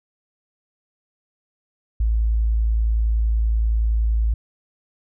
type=tone; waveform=sine; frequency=55.3 Hz; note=A1; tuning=9 cents sharp; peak=-16 dBFS; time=2-4.34 s; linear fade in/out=5 ms; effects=none